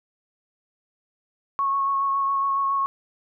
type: tone with vibrato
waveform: sine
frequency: 1100 Hz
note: C#6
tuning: 14 cents flat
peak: -20 dBFS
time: 1.59-2.86 s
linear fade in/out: 0 ms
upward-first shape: sine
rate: 7.2 Hz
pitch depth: 15 cents each way
effects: none